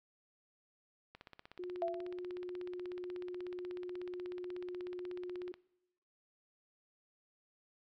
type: click train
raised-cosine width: 0.3 ms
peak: -35 dBFS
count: 73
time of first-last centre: 1.15-5.54 s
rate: 16.4 Hz
type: tone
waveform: sine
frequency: 358.9 Hz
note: F4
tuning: 47 cents sharp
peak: -40 dBFS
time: 1.59-5.52 s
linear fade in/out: 5 ms
type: tone with exponential decay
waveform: sine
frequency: 674 Hz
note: E5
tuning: 38 cents sharp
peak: -30 dBFS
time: 1.82-2.2 s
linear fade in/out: 1 ms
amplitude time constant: 82 ms
effects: noise-tail reverb RT60 0.9 s tail -22 dB re dry